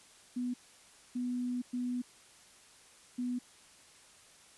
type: tone bursts at uneven times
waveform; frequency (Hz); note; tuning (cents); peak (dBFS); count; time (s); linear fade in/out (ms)
sine; 246.9; B3; 0; -32; 4; 0.36-0.54 / 1.15-1.62 / 1.73-2.02 / 3.18-3.39; 10
effects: white hiss -59 dBFS RMS until 4.57 s + resampled to 24000 Hz